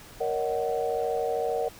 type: chord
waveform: sine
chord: D# minor seventh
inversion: second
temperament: just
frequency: 466.7 / 560 / 622.3 / 746.7 Hz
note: A#4 / C#5 / D#5 / F#5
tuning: +2 / +18 / 0 / +16 cents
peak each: -28 / -33 / -33 / -31 dBFS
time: 0.2-1.69 s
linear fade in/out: 10 ms
effects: pink hiss -48 dBFS RMS until 1.79 s